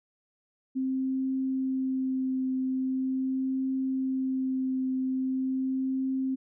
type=tone with vibrato; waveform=sine; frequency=262.1 Hz; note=C4; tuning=3 cents sharp; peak=-26 dBFS; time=0.75-6.36 s; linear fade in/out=20 ms; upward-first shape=triangle; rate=0.42 Hz; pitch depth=14 cents each way; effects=none